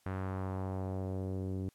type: tone with low-pass filter sweep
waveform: sawtooth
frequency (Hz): 94.6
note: F#2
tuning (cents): +39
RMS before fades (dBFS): -37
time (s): 0.06-1.69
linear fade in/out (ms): 0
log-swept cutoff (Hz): 1600 to 330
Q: 1.5
effects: white hiss -70 dBFS RMS until 1.74 s + low-pass 12000 Hz 12 dB/octave